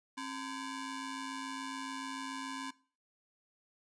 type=ring-modulated tone; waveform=sawtooth; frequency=645 Hz; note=E5; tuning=38 cents flat; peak=-32 dBFS; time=0.17-2.71 s; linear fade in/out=10 ms; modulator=376 Hz; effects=noise-tail reverb RT60 0.4 s tail -20 dB re dry + resampled to 22050 Hz